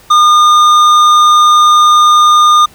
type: tone with hard clipping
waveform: triangle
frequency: 1215 Hz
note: D#6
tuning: 42 cents flat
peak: -5 dBFS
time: 0.1-2.66 s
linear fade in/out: 10 ms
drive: 13 dB
effects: pink hiss -41 dBFS RMS until 2.74 s